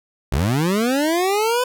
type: linear sweep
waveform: 25% pulse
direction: up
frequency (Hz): 55.9 to 508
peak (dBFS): -13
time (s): 0.32-1.64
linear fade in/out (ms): 5
effects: none